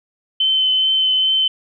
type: tone with vibrato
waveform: sine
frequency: 3063 Hz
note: G7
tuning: 41 cents flat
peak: -13 dBFS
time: 0.4-1.48 s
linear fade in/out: 5 ms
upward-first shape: triangle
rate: 2.4 Hz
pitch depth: 13 cents each way
effects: none